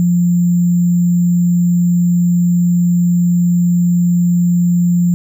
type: tone with sample-and-hold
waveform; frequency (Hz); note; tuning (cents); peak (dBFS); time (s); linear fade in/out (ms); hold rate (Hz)
sine; 174.61; F3; 0; -9; 0-5.14; 0; 7350
effects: none